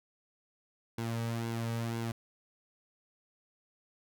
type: tone with flanger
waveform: sawtooth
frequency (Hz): 115.5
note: A#2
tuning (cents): -16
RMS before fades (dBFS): -35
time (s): 0.98-2.12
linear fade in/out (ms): 5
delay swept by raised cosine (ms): 1.6 to 2.9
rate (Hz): 2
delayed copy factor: -0.55
effects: none